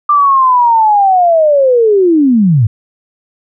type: linear sweep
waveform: sine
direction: down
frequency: 1190 to 99.1 Hz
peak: -5 dBFS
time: 0.09-2.67 s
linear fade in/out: 5 ms
effects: none